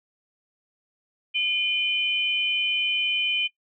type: tone pair together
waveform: sine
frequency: 2419 / 3048 Hz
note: D#7 / G7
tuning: -49 / -49 cents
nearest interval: major third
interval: 400 cents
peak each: -24 dBFS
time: 1.34-3.48 s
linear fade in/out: 20 ms
effects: noise-tail reverb RT60 0.1 s tail -17 dB re dry